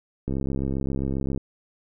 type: click train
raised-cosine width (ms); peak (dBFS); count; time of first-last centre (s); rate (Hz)
3; -15; 75; 0.28-1.376; 67.5
effects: none